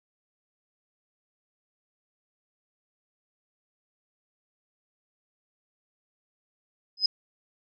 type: tone with exponential growth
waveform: sine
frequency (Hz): 5050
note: D#8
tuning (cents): +25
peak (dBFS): -15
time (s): 6.97-7.06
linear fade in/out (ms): 5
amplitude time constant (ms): 19
effects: none

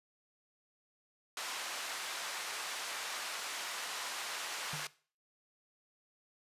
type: band-pass noise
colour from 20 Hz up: pink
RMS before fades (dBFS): -41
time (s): 1.37-4.87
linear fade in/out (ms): 2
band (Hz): 950 to 8700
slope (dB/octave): 12
type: tone with exponential decay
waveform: triangle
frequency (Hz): 150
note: D3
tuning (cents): +37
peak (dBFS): -36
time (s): 4.73-4.91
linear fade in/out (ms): 5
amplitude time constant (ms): 39
effects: noise-tail reverb RT60 0.4 s tail -19 dB re dry + resampled to 32000 Hz

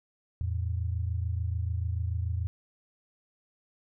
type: tone pair together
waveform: sine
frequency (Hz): 83.8 / 110.67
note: E2 / A2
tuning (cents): +29 / +11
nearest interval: perfect fourth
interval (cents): 482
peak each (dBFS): -29 / -33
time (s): 0.41-2.47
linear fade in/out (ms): 0
effects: none

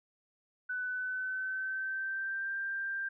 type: tone with pitch glide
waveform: sine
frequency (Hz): 1497 to 1583.3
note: F#6 to G6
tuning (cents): +20 to +17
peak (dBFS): -33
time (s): 0.69-3.09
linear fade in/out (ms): 10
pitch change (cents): +97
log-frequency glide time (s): 0.85-2.54
effects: none

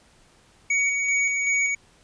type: tone with tremolo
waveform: square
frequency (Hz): 2246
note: C#7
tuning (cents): +22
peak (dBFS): -20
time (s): 0.7-1.75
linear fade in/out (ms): 5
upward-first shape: square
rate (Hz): 2.6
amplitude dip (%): 30
effects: pink hiss -57 dBFS RMS until 2.03 s + resampled to 22050 Hz

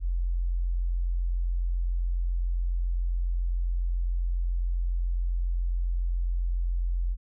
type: tone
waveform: sine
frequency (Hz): 43.65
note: F1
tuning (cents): 0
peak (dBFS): -24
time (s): 0-7.17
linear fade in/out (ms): 50
effects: none

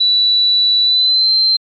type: tone with pitch glide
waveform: sine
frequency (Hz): 3951 to 4121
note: B7 to C8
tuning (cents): 0 to -27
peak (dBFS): -9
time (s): 0-1.57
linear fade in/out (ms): 10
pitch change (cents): +73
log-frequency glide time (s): 0.83-1.31
effects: MP3 64 kbps

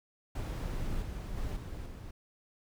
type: noise with level steps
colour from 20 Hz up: brown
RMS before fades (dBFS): -35 / -39 / -36 / -41 / -44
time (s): 0.35-2.11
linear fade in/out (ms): 5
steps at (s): 1.02 / 1.37 / 1.56 / 1.86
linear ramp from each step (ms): 5
effects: none

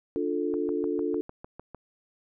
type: chord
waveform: sine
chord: D minor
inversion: none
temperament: just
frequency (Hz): 293.7 / 352.4 / 440.5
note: D4 / F4 / A4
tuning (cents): 0 / +16 / +2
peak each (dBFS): -30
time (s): 0.16-1.21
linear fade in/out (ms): 0
type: click train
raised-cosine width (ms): 1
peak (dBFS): -27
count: 9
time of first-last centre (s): 0.54-1.747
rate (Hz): 6.63
effects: none

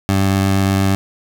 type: tone with vibrato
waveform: 20% pulse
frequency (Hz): 97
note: G2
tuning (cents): -18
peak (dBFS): -8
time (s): 0.09-0.95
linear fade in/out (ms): 0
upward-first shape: sine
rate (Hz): 8.5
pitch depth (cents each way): 11
effects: none

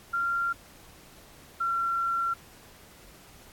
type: tone pair in turn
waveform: sine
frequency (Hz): 1383 / 1364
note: F6 / F6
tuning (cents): -17 / -41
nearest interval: unison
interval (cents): 24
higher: first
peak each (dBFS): -25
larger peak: neither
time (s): 0.13-0.53 / 1.6-2.34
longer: second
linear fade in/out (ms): 10
effects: pink hiss -53 dBFS RMS until 3.52 s + AAC 64 kbps

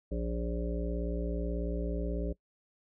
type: harmonic tone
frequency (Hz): 58.27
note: A#1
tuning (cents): 0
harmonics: 1 / 3 / 5 / 7 / 9 / 10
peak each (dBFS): -33 / -38 / -40 / -41 / -43 / -43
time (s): 0.11-2.33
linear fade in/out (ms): 10
effects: noise-tail reverb RT60 0.1 s tail -21 dB re dry

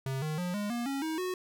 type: tone with pitch steps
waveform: square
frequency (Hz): 133.6 / 154.36 / 178.33 / 206 / 238 / 275 / 317.8 / 367.1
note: C3 / D#3 / F3 / G#3 / A#3 / C#4 / D#4 / F#4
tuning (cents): +36 / -13 / +36 / -14 / +36 / -14 / +37 / -14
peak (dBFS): -32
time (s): 0.06-1.34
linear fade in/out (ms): 2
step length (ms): 160
effects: none

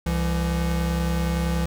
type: tone pair together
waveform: square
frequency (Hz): 66.41 / 168.7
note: C2 / E3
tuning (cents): +26 / +40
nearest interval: octave + major third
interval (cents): 1614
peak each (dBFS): -25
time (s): 0.06-1.66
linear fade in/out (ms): 5
effects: none

